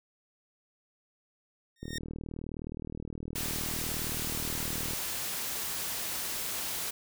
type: tone with exponential growth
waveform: 15% pulse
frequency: 1845 Hz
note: A#6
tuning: 18 cents flat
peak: -26 dBFS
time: 1.76-1.98 s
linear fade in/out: 2 ms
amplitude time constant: 47 ms
type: click train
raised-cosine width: 3 ms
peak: -26 dBFS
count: 123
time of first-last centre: 1.83-4.934 s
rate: 39.3 Hz
type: noise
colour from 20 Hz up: white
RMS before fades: -35 dBFS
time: 3.35-6.91 s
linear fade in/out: 10 ms
effects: none